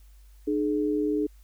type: tone pair together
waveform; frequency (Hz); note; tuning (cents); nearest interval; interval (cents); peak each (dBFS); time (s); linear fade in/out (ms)
sine; 301.8 / 422.8; D4 / G#4; +47 / +31; tritone; 584; -25 / -27; 0.47-1.27; 10
effects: added 50 Hz sine -49 dBFS peak until 1.43 s + white hiss -65 dBFS RMS until 1.43 s